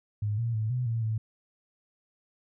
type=tone with pitch steps; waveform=sine; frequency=104.7 / 116.5 / 109.1 / 125.1 / 114.6 / 110.2 Hz; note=G#2 / A#2 / A2 / B2 / A#2 / A2; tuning=+15 / -1 / -14 / +23 / -29 / +3 cents; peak=-26 dBFS; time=0.22-1.18 s; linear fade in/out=5 ms; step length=160 ms; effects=none